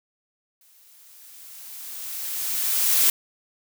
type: noise with exponential growth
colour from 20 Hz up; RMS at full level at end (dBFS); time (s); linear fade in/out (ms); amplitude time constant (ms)
blue; -17; 0.61-3.1; 2; 540
effects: none